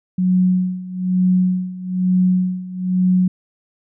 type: tone with tremolo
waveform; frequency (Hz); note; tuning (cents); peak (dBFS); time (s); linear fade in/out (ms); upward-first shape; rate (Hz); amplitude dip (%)
sine; 183.4; F#3; -15; -11; 0.18-3.28; 5; sine; 1.1; 85
effects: none